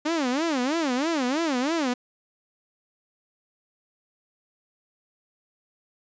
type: tone with vibrato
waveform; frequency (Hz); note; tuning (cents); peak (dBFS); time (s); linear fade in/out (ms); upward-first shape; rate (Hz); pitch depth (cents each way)
sawtooth; 287.6; D4; -36; -19; 0.05-1.94; 10; sine; 3.1; 280
effects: resampled to 16000 Hz